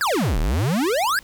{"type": "exponential two-way sweep", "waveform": "square", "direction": "down then up", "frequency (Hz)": [1726, 35.1, 1726], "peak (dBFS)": -19, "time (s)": [0.01, 1.19], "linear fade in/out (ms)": 0, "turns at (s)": 0.39, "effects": ["pink hiss -49 dBFS RMS until 1.23 s"]}